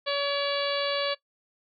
harmonic tone with a mistuned harmonic, 566 Hz, C#5, 36 cents sharp, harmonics 1 / 2 / 3 / 4 / 5 / 6 / 7 / 8, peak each -28 / -33 / -35 / -37 / -37 / -35 / -37 / -37 dBFS, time 0.06-1.15 s, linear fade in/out 20 ms, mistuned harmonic 4, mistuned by +31 cents, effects noise-tail reverb RT60 0.1 s tail -18 dB re dry

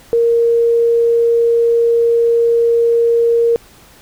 sine tone, 466.2 Hz, A#4, in tune, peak -9 dBFS, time 0.13-3.56 s, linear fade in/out 0 ms, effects pink hiss -44 dBFS RMS until 4.01 s

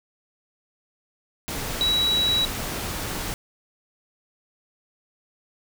sine tone in noise, 3900 Hz, B7, 23 cents flat, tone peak -19 dBFS, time 1.81-2.45 s, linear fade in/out 0 ms, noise pink, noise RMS -30 dBFS, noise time 1.48-3.34 s, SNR +8 dB, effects none

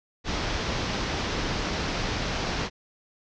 pink low-pass noise, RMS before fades -29 dBFS, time 0.24-2.7 s, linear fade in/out 50 ms, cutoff 6000 Hz, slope 48 dB/octave, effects none

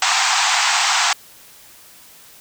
pink band-pass noise, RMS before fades -17 dBFS, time 0.02-1.13 s, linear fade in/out 2 ms, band 720 to 8100 Hz, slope 96 dB/octave, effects white hiss -45 dBFS RMS until 2.4 s

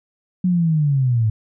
sine linear sweep, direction down, 185 to 106 Hz, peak -14 dBFS, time 0.44-1.3 s, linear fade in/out 5 ms, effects none

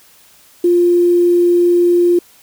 sine tone with quantisation, 349.8 Hz, F4, 3 cents sharp, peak -8 dBFS, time 0.64-2.19 s, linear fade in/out 5 ms, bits 6, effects white hiss -47 dBFS RMS until 2.42 s

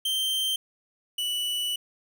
45% pulse tone pair in turn, 3136 / 2960 Hz, G7 / F#7, 0 / 0 cents, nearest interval minor second, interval 100 cents, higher first, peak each -24 / -26 dBFS, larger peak first, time 0.05-0.56 / 1.18-1.76 s, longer second, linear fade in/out 5 ms, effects none

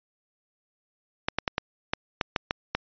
clicks, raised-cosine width 0.3 ms, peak -8 dBFS, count 9, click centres 1.285 / 1.386 / 1.478 / 1.581 / 1.935 / 2.212 / 2.362 / 2.509 / 2.75 s, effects resampled to 11025 Hz

